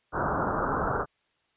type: low-pass noise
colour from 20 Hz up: white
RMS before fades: -28 dBFS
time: 0.12-1.06 s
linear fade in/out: 50 ms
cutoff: 1500 Hz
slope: 96 dB/octave
effects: white hiss -71 dBFS RMS until 1.56 s + resampled to 8000 Hz